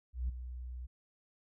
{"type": "tone with ADSR envelope", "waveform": "sine", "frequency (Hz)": 61.9, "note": "B1", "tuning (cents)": 5, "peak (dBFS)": -28, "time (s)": [0.13, 0.87], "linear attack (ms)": 160, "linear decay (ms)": 9, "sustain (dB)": -12, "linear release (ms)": 19, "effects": ["tanh soft clip ceiling -29 dBFS"]}